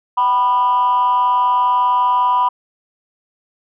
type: tone with amplitude modulation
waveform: sine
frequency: 987.8 Hz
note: B5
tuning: in tune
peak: -7 dBFS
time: 0.17-2.49 s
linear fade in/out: 10 ms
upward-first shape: sine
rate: 225 Hz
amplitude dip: 75%
effects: tanh soft clip ceiling -7 dBFS